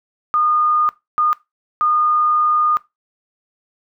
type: tone bursts at uneven times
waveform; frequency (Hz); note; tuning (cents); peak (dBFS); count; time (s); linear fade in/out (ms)
sine; 1222; D#6; -32; -13; 3; 0.34-0.89 / 1.18-1.33 / 1.81-2.77; 0
effects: noise-tail reverb RT60 0.2 s tail -19 dB re dry